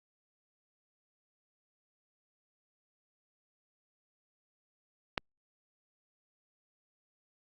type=click; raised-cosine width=0.3 ms; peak=-13 dBFS; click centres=5.178 s; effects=Opus 48 kbps